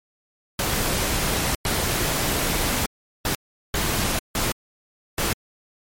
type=noise bursts at uneven times; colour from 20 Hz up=pink; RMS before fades=-23 dBFS; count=6; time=0.59-1.55 / 1.65-2.86 / 3.25-3.35 / 3.74-4.19 / 4.35-4.52 / 5.18-5.33 s; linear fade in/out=2 ms; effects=MP3 64 kbps